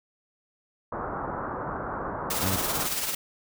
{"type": "low-pass noise", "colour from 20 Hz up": "white", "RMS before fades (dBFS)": -33, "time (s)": [0.92, 2.87], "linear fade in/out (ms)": 5, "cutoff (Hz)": 1400, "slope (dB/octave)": 48}
{"type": "noise with tremolo", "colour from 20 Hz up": "white", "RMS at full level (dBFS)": -27, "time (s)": [2.3, 3.15], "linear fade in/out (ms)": 5, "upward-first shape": "triangle", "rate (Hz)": 18, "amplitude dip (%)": 55}
{"type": "tone", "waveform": "20% pulse", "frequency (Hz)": 95, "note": "F#2", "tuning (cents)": 46, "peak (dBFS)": -22, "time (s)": [2.43, 2.56], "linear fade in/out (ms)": 0}
{"effects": []}